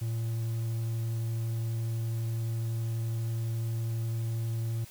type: tone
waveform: triangle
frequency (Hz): 114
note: A#2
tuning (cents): -38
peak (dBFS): -27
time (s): 0.01-4.85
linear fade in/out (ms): 10
effects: white hiss -52 dBFS RMS until 4.9 s